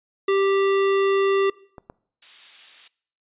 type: tone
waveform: square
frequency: 392 Hz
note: G4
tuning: in tune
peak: -18 dBFS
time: 0.28-1.5 s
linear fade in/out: 5 ms
type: clicks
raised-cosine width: 1 ms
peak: -24 dBFS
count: 2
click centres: 1.782 / 1.899 s
type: noise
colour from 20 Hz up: violet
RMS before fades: -30 dBFS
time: 2.22-2.88 s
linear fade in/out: 5 ms
effects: noise-tail reverb RT60 0.6 s tail -22 dB re dry + resampled to 8000 Hz